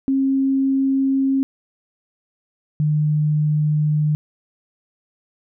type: tone pair in turn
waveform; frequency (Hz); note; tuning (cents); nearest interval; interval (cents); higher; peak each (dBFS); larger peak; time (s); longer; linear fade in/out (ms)
sine; 269.4 / 151.2; C#4 / D#3; -49 / -49; minor seventh; 1000; first; -15 / -15; neither; 0.08-1.43 / 2.8-4.15; neither; 0
effects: none